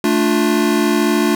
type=chord; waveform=square; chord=D minor; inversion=second; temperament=equal with one note detuned; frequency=220 / 293.7 / 352.1 Hz; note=A3 / D4 / F4; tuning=0 / 0 / +14 cents; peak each=-18 dBFS; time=0.04-1.35 s; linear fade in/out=2 ms; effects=none